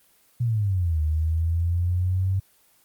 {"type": "exponential two-way sweep", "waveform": "sine", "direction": "down then up", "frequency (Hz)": [123.47, 76.5, 96.5], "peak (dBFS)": -20, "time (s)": [0.4, 2.4], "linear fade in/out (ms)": 10, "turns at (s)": 1.01, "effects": ["white hiss -60 dBFS RMS until 2.84 s", "Opus 24 kbps"]}